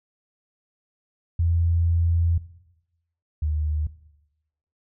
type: tone pair in turn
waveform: sine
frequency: 84.4 / 76.21 Hz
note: E2 / D#2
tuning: +41 / -35 cents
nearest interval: major second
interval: 176 cents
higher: first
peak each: -18 / -21 dBFS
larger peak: first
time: 1.39-2.38 / 3.42-3.87 s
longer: first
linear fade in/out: 5 ms
effects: noise-tail reverb RT60 0.9 s tail -17 dB re dry